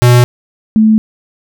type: tone pair in turn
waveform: square / sine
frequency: 122.4 / 218.1 Hz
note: B2 / A3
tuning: -15 / -15 cents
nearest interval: minor seventh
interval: 1000 cents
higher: second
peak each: -4 dBFS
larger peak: neither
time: 0.02-0.24 / 0.76-0.98 s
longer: neither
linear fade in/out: 0 ms
effects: none